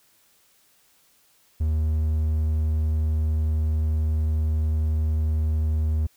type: tone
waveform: triangle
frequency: 77.78 Hz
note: D#2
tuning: in tune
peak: -18 dBFS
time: 1.6-6.07 s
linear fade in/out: 10 ms
effects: white hiss -61 dBFS RMS until 6.16 s